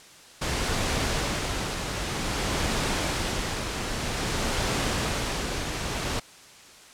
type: noise with tremolo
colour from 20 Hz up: pink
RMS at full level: -26 dBFS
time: 0.41-6.2 s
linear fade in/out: 10 ms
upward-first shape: sine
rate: 0.52 Hz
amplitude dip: 40%
effects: white hiss -49 dBFS RMS until 6.93 s + low-pass 8000 Hz 12 dB/octave